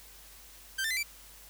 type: tone with pitch steps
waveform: sawtooth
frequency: 1564 / 1786.2 / 2040 / 2330 Hz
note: G6 / A6 / C7 / D7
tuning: -4 / +26 / -44 / -14 cents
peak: -26 dBFS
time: 0.78-1.032 s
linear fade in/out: 10 ms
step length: 63 ms
effects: added 50 Hz sine -57 dBFS peak until 1.49 s + white hiss -53 dBFS RMS until 1.49 s